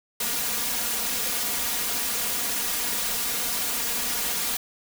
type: noise with comb filter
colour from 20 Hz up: white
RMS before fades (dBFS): -27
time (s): 0.2-4.57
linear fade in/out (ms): 5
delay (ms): 4.2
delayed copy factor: +1
effects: none